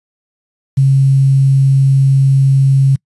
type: tone with quantisation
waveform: sine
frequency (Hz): 135.6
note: C#3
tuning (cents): -38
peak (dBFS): -6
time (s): 0.77-2.96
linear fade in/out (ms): 10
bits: 6
effects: noise-tail reverb RT60 0.1 s tail -26 dB re dry + resampled to 24000 Hz